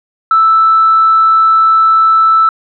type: tone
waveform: sine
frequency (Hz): 1318.5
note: E6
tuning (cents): 0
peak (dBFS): -4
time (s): 0.31-2.49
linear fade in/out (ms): 2
effects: tanh soft clip ceiling 0 dBFS